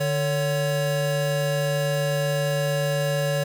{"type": "tone pair together", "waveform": "square", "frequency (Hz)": [148.8, 561.8], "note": ["D3", "C#5"], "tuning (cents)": [23, 23], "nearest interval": "octave + major seventh", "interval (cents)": 2300, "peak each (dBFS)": -25, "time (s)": [0, 3.44], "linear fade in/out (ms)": 10, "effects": ["8-bit"]}